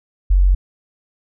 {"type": "tone", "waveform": "sine", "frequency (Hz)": 46.24, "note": "F#1", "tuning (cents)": 0, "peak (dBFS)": -9, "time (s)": [0.3, 0.55], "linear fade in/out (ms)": 10, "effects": []}